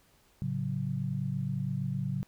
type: chord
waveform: sine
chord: F# minor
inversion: first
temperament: equal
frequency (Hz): 110 / 138.59 / 185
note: A2 / C#3 / F#3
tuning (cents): 0 / 0 / 0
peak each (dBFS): -37 / -32 / -35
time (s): 0.42-2.23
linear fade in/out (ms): 0
effects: pink hiss -65 dBFS RMS until 2.27 s